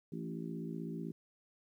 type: harmonic tone with a mistuned harmonic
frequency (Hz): 55.9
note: A1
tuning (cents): +28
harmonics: 3 / 4 / 5 / 6 / 7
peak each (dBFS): -42 / -44 / -46 / -48 / -49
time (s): 0.12-1.12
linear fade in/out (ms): 5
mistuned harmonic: 6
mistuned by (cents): +16
effects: 12-bit

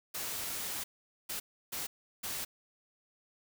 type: noise bursts at uneven times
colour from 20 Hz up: white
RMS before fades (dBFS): -38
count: 4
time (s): 0.14-0.84 / 1.29-1.4 / 1.72-1.87 / 2.23-2.45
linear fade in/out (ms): 10
effects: none

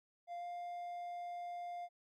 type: tone with pitch glide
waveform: triangle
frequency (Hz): 696 to 702.1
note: F5 to F5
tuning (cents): -6 to +9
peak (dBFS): -40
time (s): 0.27-1.89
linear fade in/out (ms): 50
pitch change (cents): +15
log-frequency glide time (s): 0.38-0.44
effects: Opus 48 kbps

